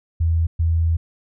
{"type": "tone bursts at uneven times", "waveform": "sine", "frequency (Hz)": 82.41, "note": "E2", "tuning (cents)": 0, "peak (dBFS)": -15, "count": 2, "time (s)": [[0.2, 0.47], [0.59, 0.97]], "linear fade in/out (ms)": 10, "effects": []}